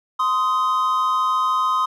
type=tone pair together; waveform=triangle; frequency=1038.4 / 1252 Hz; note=C6 / D#6; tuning=-13 / +10 cents; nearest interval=minor third; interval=323 cents; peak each=-18 dBFS; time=0.19-1.86 s; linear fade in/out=10 ms; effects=none